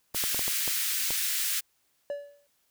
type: high-pass noise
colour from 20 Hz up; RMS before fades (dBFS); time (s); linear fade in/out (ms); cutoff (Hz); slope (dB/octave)
white; -29; 0.14-1.61; 20; 1600; 24
type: clicks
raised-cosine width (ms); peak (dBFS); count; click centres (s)
1; -22; 7; 0.147 / 0.239 / 0.346 / 0.393 / 0.48 / 0.678 / 1.106
type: tone with exponential decay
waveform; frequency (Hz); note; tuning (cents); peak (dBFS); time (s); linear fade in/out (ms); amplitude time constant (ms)
triangle; 574; D5; -40; -26; 2.1-2.47; 1; 79
effects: white hiss -71 dBFS RMS until 2.7 s